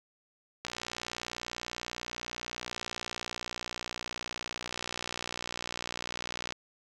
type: click train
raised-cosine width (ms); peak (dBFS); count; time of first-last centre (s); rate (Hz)
0.2; -18; 354; 0.65-6.524; 60.1
effects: none